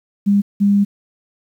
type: tone pair in turn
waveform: sine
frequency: 201.6 / 201.6 Hz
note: G3 / G3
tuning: +49 / +49 cents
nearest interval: unison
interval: 0 cents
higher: neither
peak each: -10 dBFS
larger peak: neither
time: 0.26-0.42 / 0.6-0.85 s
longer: second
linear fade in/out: 20 ms
effects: 8-bit